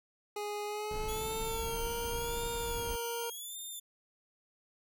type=tone with pitch glide; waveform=25% pulse; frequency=415.1 to 468.6 Hz; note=G#4 to A#4; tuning=-1 to +9 cents; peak=-32 dBFS; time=0.36-3.3 s; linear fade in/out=5 ms; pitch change=+210 cents; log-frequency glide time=0.65-1.95 s
type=noise; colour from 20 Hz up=brown; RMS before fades=-41 dBFS; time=0.91-2.96 s; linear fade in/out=2 ms
type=tone with vibrato; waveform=5% pulse; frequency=3322 Hz; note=G#7; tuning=in tune; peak=-34 dBFS; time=1.08-3.8 s; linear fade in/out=10 ms; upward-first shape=sine; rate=0.88 Hz; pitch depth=150 cents each way
effects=none